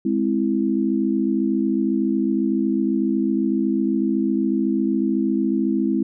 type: chord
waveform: sine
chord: Ab augmented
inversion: none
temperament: equal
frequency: 207.7 / 261.6 / 329.6 Hz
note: Ab3 / C4 / E4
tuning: 0 / 0 / 0 cents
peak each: -22 dBFS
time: 0.05-6.03 s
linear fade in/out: 5 ms
effects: none